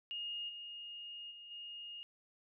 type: tone with level steps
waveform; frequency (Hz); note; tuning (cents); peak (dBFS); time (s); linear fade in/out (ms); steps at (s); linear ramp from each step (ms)
sine; 2849; F7; +34; -39 / -45 / -50 / -45; 0.11-2.03; 0; 0.48 / 1.3 / 1.5; 20
effects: none

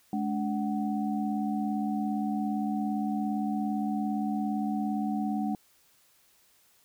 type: tone cluster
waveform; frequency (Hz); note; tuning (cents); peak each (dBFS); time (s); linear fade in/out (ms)
sine; 211.4 / 288.9 / 749; G#3 / D4 / F#5; +31 / -28 / +21; -29 / -33 / -35; 0.13-5.55; 2
effects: white hiss -64 dBFS RMS until 6.84 s

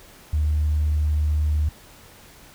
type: tone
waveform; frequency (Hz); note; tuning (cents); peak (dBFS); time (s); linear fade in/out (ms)
sine; 75.7; D#2; -47; -17; 0.33-1.69; 5
effects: tanh soft clip ceiling -14 dBFS + pink hiss -48 dBFS RMS until 2.54 s

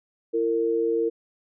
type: tone pair together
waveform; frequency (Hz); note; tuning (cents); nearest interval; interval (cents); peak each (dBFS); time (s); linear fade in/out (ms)
sine; 336.3 / 457.7; E4 / A#4; +35 / -32; perfect fourth; 533; -26 / -22; 0.33-1.1; 20
effects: none

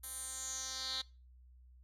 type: tone with band-pass filter sweep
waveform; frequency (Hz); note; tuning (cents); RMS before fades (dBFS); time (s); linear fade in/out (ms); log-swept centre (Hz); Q
10% pulse; 261.6; C4; 0; -42; 0.03-1.02; 10; 11000 to 3900; 4.6
effects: noise-tail reverb RT60 0.3 s tail -21 dB re dry + added 62 Hz sine -57 dBFS peak until 1.83 s

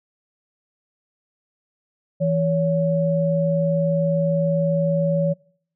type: tone pair together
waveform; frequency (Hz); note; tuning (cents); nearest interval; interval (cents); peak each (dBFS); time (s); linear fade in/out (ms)
sine; 164.81 / 563.4; E3 / C#5; 0 / +28; octave + major sixth; 2128; -20; 2.2-5.34; 20
effects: noise-tail reverb RT60 0.6 s tail -24 dB re dry

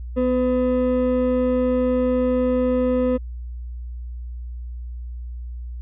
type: ring-modulated tone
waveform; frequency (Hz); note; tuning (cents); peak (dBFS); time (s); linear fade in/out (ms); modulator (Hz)
triangle; 378; F#4; +37; -12; 0.16-3.18; 20; 128
effects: added 60 Hz sine -29 dBFS peak until 5.81 s + resampled to 8000 Hz

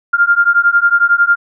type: beating tone pair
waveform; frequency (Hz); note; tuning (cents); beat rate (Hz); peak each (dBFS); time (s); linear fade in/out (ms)
sine; 1395 / 1406; F6 / F6; -2 / +11; 11; -11; 0.13-1.36; 10
effects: none

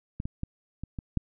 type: clicks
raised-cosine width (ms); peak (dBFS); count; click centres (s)
5; -20 / -20 / -19 / -23 / -22 / -13; 6; 0.201 / 0.255 / 0.434 / 0.836 / 0.988 / 1.173
effects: none

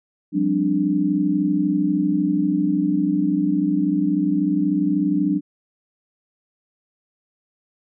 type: tone cluster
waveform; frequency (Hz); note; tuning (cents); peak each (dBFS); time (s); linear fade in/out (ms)
sine; 178.6 / 198.8 / 262.5 / 295.2; F3 / G3 / C4 / D4; +39 / +25 / +6 / +9; -24 / -24 / -27 / -19; 0.32-5.41; 50
effects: none

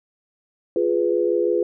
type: chord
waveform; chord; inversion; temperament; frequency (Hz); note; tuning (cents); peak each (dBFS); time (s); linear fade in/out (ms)
sine; F diminished; none; equal with one note detuned; 349.2 / 415.3 / 495.9; F4 / Ab4 / Cb5; 0 / 0 / +7; -21 / -22 / -22; 0.76-1.63; 2
effects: none

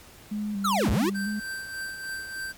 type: tone with vibrato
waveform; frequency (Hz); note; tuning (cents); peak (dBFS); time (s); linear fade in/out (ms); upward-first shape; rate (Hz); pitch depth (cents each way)
sine; 204.1; G#3; -30; -27; 0.31-1.4; 10; square; 2.1; 47
type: linear two-way sweep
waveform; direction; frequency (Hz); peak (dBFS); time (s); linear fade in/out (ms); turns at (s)
square; down then up; 1414 to 43.65 to 401.4; -23; 0.64-1.1; 10; 0.9
type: tone with tremolo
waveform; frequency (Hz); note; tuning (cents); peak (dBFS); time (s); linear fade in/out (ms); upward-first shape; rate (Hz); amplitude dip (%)
square; 1562; G6; -7; -31; 1.14-2.53; 20; triangle; 3.3; 55
effects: pink hiss -50 dBFS RMS until 2.57 s + MP3 96 kbps

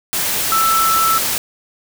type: tone in noise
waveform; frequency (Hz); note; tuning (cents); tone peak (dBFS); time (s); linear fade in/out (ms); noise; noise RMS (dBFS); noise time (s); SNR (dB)
sine; 1323; E6; +6; -13; 0.52-1.18; 0; white; -19; 0.13-1.38; +3
effects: none

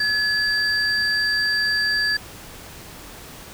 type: tone pair together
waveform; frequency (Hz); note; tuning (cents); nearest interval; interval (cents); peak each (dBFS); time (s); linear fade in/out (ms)
sine; 1700 / 4696; G#6 / D8; +40 / -1; octave + tritone; 1759; -19 / -21; 0-2.17; 5
effects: tanh soft clip ceiling -13 dBFS + pink hiss -40 dBFS RMS until 3.53 s

